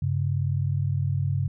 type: tone pair together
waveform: sine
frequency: 98.1 / 137.74 Hz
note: G2 / C#3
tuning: +2 / -11 cents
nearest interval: tritone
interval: 587 cents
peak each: -25 dBFS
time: 0.02-1.48 s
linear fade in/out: 5 ms
effects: none

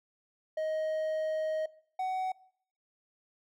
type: tone pair in turn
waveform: triangle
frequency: 627 / 749.7 Hz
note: D#5 / F#5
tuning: +13 / +23 cents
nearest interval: minor third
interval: 310 cents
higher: second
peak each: -28 dBFS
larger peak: neither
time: 0.57-1.66 / 1.99-2.32 s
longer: first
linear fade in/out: 5 ms
effects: noise-tail reverb RT60 0.6 s tail -21 dB re dry

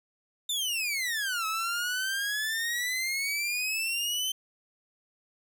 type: exponential two-way sweep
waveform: sawtooth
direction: down then up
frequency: 3632 to 1284 to 3096 Hz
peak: -25 dBFS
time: 0.49-4.32 s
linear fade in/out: 5 ms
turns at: 1.46 s
effects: none

